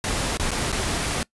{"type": "noise with dropouts", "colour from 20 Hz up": "pink", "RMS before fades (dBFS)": -25, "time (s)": [0.04, 1.23], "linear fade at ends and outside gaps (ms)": 1, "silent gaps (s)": [[0.372, 0.397], [0.508, 0.515], [0.719, 0.726]], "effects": ["noise-tail reverb RT60 0.1 s tail -22 dB re dry", "resampled to 24000 Hz"]}